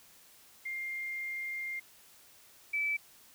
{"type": "tone pair in turn", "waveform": "sine", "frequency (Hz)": [2111, 2310], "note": ["C7", "D7"], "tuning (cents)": [15, -29], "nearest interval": "major second", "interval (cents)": 156, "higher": "second", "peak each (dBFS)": [-35, -29], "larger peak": "second", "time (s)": [[0.65, 1.8], [2.73, 2.97]], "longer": "first", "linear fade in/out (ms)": 10, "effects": ["white hiss -59 dBFS RMS until 3.34 s"]}